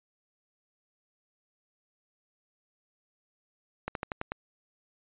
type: slowing click train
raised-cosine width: 0.5 ms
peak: -17 dBFS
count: 6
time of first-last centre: 3.88-4.32 s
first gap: 72 ms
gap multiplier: 1.1
effects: resampled to 8000 Hz